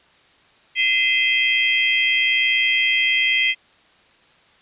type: tone cluster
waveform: sine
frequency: 2051 / 2501 / 2622 / 3193 Hz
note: C7 / D#7 / E7 / G7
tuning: -35 / +8 / -10 / +31 cents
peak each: -19 / -23 / -23 / -21 dBFS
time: 0.75-3.55 s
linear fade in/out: 50 ms
effects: white hiss -54 dBFS RMS until 4.61 s + resampled to 8000 Hz